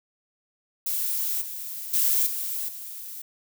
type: noise with level steps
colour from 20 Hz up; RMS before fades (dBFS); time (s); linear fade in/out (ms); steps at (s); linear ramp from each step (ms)
violet; -27 / -35 / -22 / -30 / -38; 0.86-3.22; 5; 1.41 / 1.93 / 2.26 / 2.68; 10
effects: none